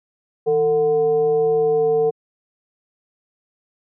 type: tone with frequency modulation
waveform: sine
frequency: 449.4 Hz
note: A4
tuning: 37 cents sharp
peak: -14 dBFS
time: 0.46-2.11 s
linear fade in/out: 20 ms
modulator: 288 Hz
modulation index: 0.48
effects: high-pass 200 Hz 12 dB/octave